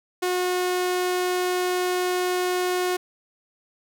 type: tone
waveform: sawtooth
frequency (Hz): 362.4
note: F#4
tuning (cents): -36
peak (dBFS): -18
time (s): 0.22-2.97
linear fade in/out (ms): 10
effects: none